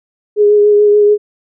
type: tone with vibrato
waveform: sine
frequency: 415.3 Hz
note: G#4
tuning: in tune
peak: -5 dBFS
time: 0.36-1.18 s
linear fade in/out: 50 ms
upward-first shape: triangle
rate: 6.9 Hz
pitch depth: 21 cents each way
effects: none